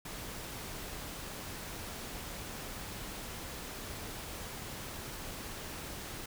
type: noise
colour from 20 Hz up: pink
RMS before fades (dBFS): -43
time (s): 0.05-6.26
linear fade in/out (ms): 5
effects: none